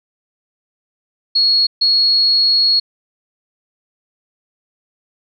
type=tone bursts at uneven times; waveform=sine; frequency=4326 Hz; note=C#8; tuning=43 cents flat; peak=-10 dBFS; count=2; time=1.35-1.67 / 1.81-2.8 s; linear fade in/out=10 ms; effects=none